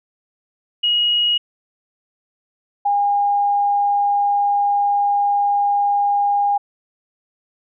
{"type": "tone pair in turn", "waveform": "sine", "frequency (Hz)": [2893, 811.8], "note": ["F#7", "G#5"], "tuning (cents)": [-40, -40], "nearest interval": "octave + minor seventh", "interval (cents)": 2200, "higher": "first", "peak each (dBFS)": -14, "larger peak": "neither", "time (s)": [[0.83, 1.38], [2.85, 6.58]], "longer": "second", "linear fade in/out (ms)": 10, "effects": []}